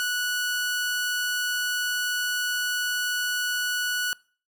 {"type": "tone", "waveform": "sawtooth", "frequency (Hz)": 1473, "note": "F#6", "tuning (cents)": -8, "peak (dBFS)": -21, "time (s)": [0, 4.13], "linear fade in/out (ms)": 0, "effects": ["noise-tail reverb RT60 0.4 s tail -23 dB re dry"]}